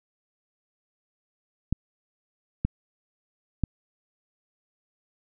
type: clicks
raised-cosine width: 5 ms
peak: -11 dBFS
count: 3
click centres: 1.726 / 2.65 / 3.637 s
effects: none